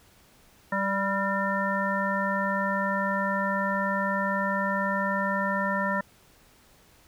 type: harmonic tone with a mistuned harmonic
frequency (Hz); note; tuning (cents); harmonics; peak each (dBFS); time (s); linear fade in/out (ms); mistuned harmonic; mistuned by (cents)
196; G3; 0; 1 / 3 / 5 / 7 / 9; -30 / -31 / -30 / -33 / -30; 0.72-6.01; 5; 9; +35
effects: pink hiss -58 dBFS RMS until 7.07 s